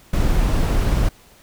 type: noise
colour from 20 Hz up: brown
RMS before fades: -17 dBFS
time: 0.13-1.09 s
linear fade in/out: 5 ms
effects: pink hiss -50 dBFS RMS until 1.42 s